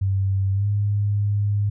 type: tone with pitch glide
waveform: sine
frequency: 97 to 102.53 Hz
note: G2 to G#2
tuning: -18 to -22 cents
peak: -18 dBFS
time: 0.01-1.7 s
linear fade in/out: 10 ms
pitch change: +96 cents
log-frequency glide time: 0.53-0.67 s
effects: none